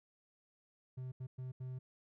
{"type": "tone bursts at uneven times", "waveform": "triangle", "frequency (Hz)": 128.4, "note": "C3", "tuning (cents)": -32, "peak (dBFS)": -39, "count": 4, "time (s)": [[0.97, 1.12], [1.2, 1.27], [1.38, 1.52], [1.6, 1.79]], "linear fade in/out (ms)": 10, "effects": []}